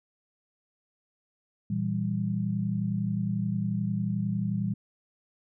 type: chord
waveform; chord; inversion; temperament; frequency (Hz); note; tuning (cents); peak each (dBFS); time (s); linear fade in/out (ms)
sine; E diminished; second; equal; 116.54 / 164.81 / 196; Bb2 / E3 / G3; 0 / 0 / 0; -31 / -32 / -29; 1.7-4.74; 5
effects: none